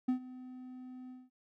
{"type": "tone with ADSR envelope", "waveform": "triangle", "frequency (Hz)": 254, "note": "B3", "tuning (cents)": 49, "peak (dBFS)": -24, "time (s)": [0.08, 1.3], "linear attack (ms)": 9, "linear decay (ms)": 100, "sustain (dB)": -19, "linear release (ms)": 200, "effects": []}